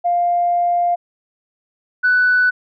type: tone pair in turn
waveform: sine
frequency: 700 / 1490.5 Hz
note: F5 / F#6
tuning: +4 / +12 cents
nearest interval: octave + minor second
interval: 1308 cents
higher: second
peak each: -13 / -10 dBFS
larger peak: second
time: 0.04-0.96 / 2.03-2.51 s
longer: first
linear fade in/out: 20 ms
effects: tanh soft clip ceiling -7 dBFS